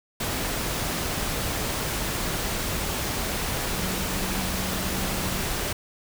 sine tone in noise, 187.1 Hz, F#3, 20 cents sharp, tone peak -33 dBFS, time 3.72-5.41 s, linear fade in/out 5 ms, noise pink, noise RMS -28 dBFS, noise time 0.2-5.73 s, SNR -8 dB, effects none

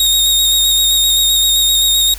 sawtooth tone with vibrato, 3729 Hz, A#7, in tune, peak -7 dBFS, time 0-2.14 s, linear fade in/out 2 ms, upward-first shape square, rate 7.7 Hz, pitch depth 21 cents each way, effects added 50 Hz sine -28 dBFS peak until 2.18 s + white hiss -34 dBFS RMS until 2.18 s

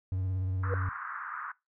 triangle tone with vibrato, 93.5 Hz, F#2, 19 cents sharp, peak -27 dBFS, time 0.12-0.89 s, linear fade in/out 0 ms, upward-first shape triangle, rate 17 Hz, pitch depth 43 cents each way
pink band-pass noise, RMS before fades -39 dBFS, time 0.63-1.52 s, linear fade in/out 5 ms, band 1100 to 1600 Hz, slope 48 dB/octave
sine tone with exponential growth, 484.6 Hz, B4, 33 cents flat, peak -26 dBFS, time 0.63-0.74 s, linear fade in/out 1 ms, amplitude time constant 23 ms
effects noise-tail reverb RT60 0.2 s tail -20 dB re dry

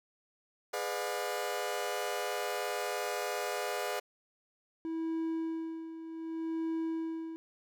sawtooth chord, G# diminished seventh, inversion none, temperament just, 415.3 / 498.4 / 598 / 717.6 Hz, G#4 / B4 / D5 / F5, 0 / +16 / +31 / +47 cents, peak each -35 dBFS, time 0.73-4 s, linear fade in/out 10 ms
triangle tone with tremolo, 325.4 Hz, E4, 22 cents flat, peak -29 dBFS, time 4.85-7.36 s, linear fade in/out 0 ms, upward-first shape sine, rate 0.66 Hz, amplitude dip 70%
effects none

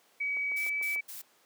sine tone with pitch glide, 2272 to 2297 Hz, C#7 to D7, +42 to -39 cents, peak -29 dBFS, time 0.2-1.01 s, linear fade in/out 10 ms, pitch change +19 cents, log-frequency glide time 0.53-0.61 s
click train, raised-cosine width 1 ms, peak -33 dBFS, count 5, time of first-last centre 0.37-0.961 s, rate 6.77 Hz
blue noise bursts, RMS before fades -43 dBFS, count 3, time 0.56-1.22 s, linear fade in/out 10 ms, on 140 ms, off 120 ms
effects pink hiss -64 dBFS RMS until 1.45 s + high-pass 400 Hz 12 dB/octave

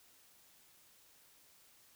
silence, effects white hiss -65 dBFS RMS until 1.95 s

